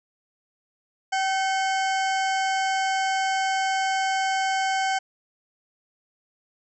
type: harmonic tone with a mistuned harmonic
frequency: 768 Hz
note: G5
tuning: 36 cents flat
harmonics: 1 / 2 / 3 / 4 / 6 / 7 / 8 / 9 / 10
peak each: -23 / -29 / -33 / -35 / -39 / -40 / -41 / -42 / -43 dBFS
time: 1.12-4.99 s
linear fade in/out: 10 ms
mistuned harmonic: 3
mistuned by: -94 cents
effects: none